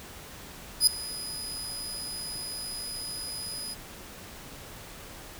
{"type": "tone with ADSR envelope", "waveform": "25% pulse", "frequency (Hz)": 4978, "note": "D#8", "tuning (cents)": 0, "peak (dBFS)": -10, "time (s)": [0.8, 3.75], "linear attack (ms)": 71, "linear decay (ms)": 3, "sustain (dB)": -20, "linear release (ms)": 23, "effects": ["pink hiss -45 dBFS RMS until 5.39 s"]}